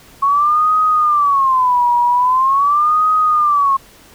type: tone with vibrato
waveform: sine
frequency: 1098 Hz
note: C#6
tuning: 17 cents flat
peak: -10 dBFS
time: 0.22-3.77 s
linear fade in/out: 10 ms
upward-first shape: sine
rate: 0.43 Hz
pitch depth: 230 cents each way
effects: pink hiss -44 dBFS RMS until 4.14 s